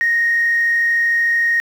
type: tone with frequency modulation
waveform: sine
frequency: 1864.7 Hz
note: A#6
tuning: in tune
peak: -12 dBFS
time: 0.01-1.6 s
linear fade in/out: 0 ms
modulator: 33.3 Hz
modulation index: 0.36
effects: tanh soft clip ceiling -9 dBFS + 7-bit